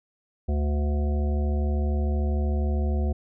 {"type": "harmonic tone", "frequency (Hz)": 73, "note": "D2", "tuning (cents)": -10, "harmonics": [1, 3, 5, 7, 9, 10], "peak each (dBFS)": [-22, -32, -36, -39, -41, -42], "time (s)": [0.48, 3.13], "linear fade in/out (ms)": 10, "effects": []}